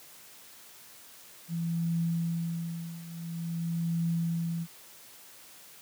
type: tone with tremolo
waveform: sine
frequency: 167.5 Hz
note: E3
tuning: 28 cents sharp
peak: -25 dBFS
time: 1.48-4.67 s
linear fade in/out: 50 ms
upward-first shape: triangle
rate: 0.48 Hz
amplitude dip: 85%
effects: white hiss -52 dBFS RMS until 5.81 s + high-pass 100 Hz 12 dB/octave